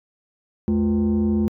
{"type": "tone with frequency modulation", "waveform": "sine", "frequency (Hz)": 215.5, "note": "A3", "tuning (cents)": -36, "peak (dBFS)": -15, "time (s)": [0.68, 1.48], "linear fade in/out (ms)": 0, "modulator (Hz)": 135, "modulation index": 0.77, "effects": ["tanh soft clip ceiling -15 dBFS"]}